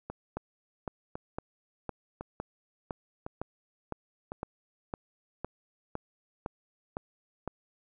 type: two click trains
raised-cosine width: 1 ms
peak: -20 / -23 dBFS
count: 15 / 5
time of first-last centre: 0.37-7.477 / 0.1-4.319 s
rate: 1.97 / 0.948 Hz
effects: none